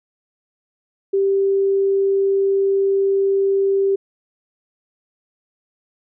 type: tone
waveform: sine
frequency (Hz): 392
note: G4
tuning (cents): 0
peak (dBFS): -14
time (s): 1.13-3.96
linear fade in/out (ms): 10
effects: none